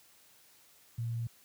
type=tone; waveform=sine; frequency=116.4 Hz; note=A#2; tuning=2 cents flat; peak=-32 dBFS; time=0.98-1.27 s; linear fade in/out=5 ms; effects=white hiss -62 dBFS RMS until 1.44 s + high-pass 60 Hz 12 dB/octave